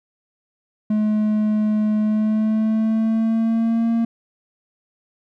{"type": "tone with pitch glide", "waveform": "triangle", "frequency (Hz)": [213.3, 229.9], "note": ["G#3", "A#3"], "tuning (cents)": [46, -24], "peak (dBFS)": -14, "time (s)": [0.9, 4.05], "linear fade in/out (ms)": 5, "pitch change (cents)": 130, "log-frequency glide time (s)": [2, 3.91], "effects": []}